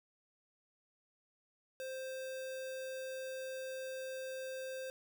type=tone with sample-and-hold; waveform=sine; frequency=523.3 Hz; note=C5; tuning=in tune; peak=-40 dBFS; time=1.8-4.9 s; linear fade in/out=0 ms; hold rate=2100 Hz; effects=none

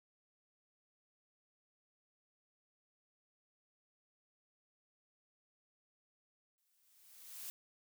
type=noise with exponential growth; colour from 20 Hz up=blue; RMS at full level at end=-44 dBFS; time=6.58-7.5 s; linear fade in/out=0 ms; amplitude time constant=200 ms; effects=none

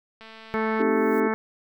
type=click train; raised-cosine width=0.3 ms; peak=-29 dBFS; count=136; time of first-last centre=0.21-0.818 s; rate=222 Hz
type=harmonic tone; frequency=219.9 Hz; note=A3; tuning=1 cent flat; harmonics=1 / 2 / 3 / 4 / 5 / 6 / 7 / 8 / 9 / 10; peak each=-27 / -27 / -36 / -31 / -35 / -33 / -37 / -35 / -47 / -36 dBFS; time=0.54-1.34 s; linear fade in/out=0 ms
type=noise with exponential growth; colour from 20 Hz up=violet; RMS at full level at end=-46 dBFS; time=0.55-1.2 s; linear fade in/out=1 ms; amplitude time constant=140 ms
type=chord; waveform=sine; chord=A half-diminished seventh; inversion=first; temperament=equal; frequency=261.6 / 311.1 / 392 / 440 Hz; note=C4 / Eb4 / G4 / A4; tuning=0 / 0 / 0 / 0 cents; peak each=-27 / -28 / -27 / -31 dBFS; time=0.79-1.28 s; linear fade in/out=10 ms
effects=none

